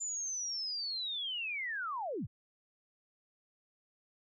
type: linear sweep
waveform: sine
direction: down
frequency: 7160 to 61.74 Hz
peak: -35 dBFS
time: 0-2.27 s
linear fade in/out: 20 ms
effects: none